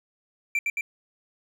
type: tone with echo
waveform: triangle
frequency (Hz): 2349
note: D7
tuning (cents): 0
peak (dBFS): -20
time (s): 0.55-0.59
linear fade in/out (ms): 2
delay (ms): 110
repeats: 2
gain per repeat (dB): -2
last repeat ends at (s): 0.81
effects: none